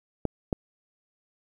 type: clicks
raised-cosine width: 2 ms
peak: -12 dBFS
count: 2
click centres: 0.253 / 0.528 s
effects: 9-bit